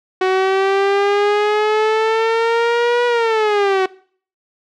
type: exponential two-way sweep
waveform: sawtooth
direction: up then down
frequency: 372.6 to 485.7 to 372.6 Hz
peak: -9 dBFS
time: 0.21-3.86 s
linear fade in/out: 5 ms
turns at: 3.06 s
effects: noise-tail reverb RT60 0.5 s tail -21 dB re dry + low-pass 3000 Hz 12 dB/octave